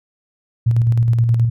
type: tone with tremolo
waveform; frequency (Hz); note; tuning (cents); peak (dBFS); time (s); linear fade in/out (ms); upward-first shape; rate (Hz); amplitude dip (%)
sine; 116.54; A#2; 0; -10; 0.66-1.5; 10; square; 9.5; 35
effects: none